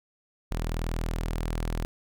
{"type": "tone", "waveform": "sawtooth", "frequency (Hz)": 40.7, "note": "E1", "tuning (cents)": -21, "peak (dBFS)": -24, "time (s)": [0.51, 1.85], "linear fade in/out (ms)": 0, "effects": []}